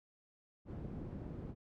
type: low-pass noise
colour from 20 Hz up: white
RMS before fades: -45 dBFS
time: 0.65-1.55 s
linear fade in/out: 50 ms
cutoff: 220 Hz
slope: 12 dB/octave
effects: none